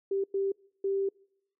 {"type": "tone bursts at uneven times", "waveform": "sine", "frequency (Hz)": 392, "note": "G4", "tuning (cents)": 0, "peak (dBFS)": -26, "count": 3, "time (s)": [[0.11, 0.24], [0.34, 0.52], [0.84, 1.09]], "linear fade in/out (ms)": 5, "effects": ["noise-tail reverb RT60 0.8 s tail -26 dB re dry"]}